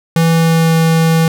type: tone with pitch glide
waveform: square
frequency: 164.81 to 163.11 Hz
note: E3 to E3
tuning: 0 to -18 cents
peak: -9 dBFS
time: 0.16-1.28 s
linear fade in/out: 2 ms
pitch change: -18 cents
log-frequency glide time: 0.31-0.76 s
effects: none